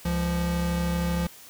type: tone pair together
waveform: square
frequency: 68.6 / 172.86 Hz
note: C#2 / F3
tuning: -17 / -17 cents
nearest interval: octave + major third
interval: 1600 cents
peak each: -30 / -26 dBFS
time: 0.05-1.27 s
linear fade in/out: 5 ms
effects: white hiss -48 dBFS RMS until 1.49 s